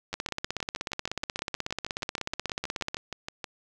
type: two click trains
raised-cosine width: 0.2 ms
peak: -13 / -17 dBFS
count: 47 / 22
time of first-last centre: 0.14-2.945 / 0.13-3.442 s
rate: 16.4 / 6.34 Hz
effects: none